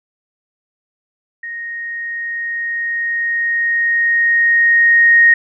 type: tone with level ramp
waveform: sine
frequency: 1864.7 Hz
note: A#6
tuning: in tune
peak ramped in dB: -24 to -5 dBFS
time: 1.43-5.34 s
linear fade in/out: 5 ms
effects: none